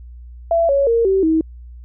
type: tone with pitch steps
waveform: sine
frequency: 670 / 556.9 / 462.9 / 384.8 / 319.9 Hz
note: E5 / C#5 / A#4 / G4 / D#4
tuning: +28 / +8 / -12 / -32 / +48 cents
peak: -12 dBFS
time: 0.51-1.41 s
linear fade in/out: 2 ms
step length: 180 ms
effects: added 60 Hz sine -34 dBFS peak until 1.84 s